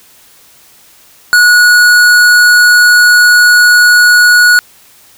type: tone with hard clipping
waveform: sine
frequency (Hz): 1459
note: F#6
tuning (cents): -25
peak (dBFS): -4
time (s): 1.33-4.59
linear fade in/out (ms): 0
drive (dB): 16
effects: white hiss -42 dBFS RMS until 5.17 s